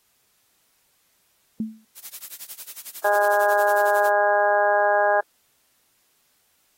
sine tone with exponential decay, 220 Hz, A3, in tune, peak -20 dBFS, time 1.6-1.85 s, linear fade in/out 2 ms, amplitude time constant 54 ms
blue noise with tremolo, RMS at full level -34 dBFS, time 1.95-4.12 s, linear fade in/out 50 ms, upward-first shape sine, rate 11 Hz, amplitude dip 95%
harmonic tone, 205.2 Hz, G#3, 21 cents flat, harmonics 2 / 3 / 4 / 5 / 6 / 7 / 8, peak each -29 / -20 / -21 / -29 / -33 / -33 / -24 dBFS, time 3.04-5.21 s, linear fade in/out 10 ms
effects white hiss -65 dBFS RMS until 6.77 s + AAC 48 kbps

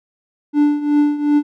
triangle tone with tremolo, 293.7 Hz, D4, in tune, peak -7 dBFS, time 0.53-1.43 s, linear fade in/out 50 ms, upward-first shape triangle, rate 2.7 Hz, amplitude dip 80%, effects none

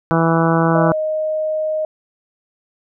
harmonic tone, 164.7 Hz, E3, 1 cent flat, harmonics 1 / 2 / 3 / 4 / 5 / 6 / 7 / 8 / 9, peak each -16 / -19 / -21 / -22 / -23 / -24 / -24 / -25 / -26 dBFS, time 0.11-0.92 s, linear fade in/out 0 ms
sine tone, 622.3 Hz, D#5, in tune, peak -17 dBFS, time 0.75-1.85 s, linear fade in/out 2 ms
effects none

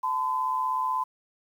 sine tone pair together, 880 / 1016.2 Hz, A5 / B5, 0 / +49 cents, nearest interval major second, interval 249 cents, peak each -32 / -25 dBFS, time 0.03-1.04 s, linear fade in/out 10 ms, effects 9-bit

